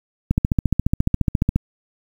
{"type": "click train", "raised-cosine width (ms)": 5, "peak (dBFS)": -4, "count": 19, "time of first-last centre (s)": [0.31, 1.56], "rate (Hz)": 14.4, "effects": ["7-bit"]}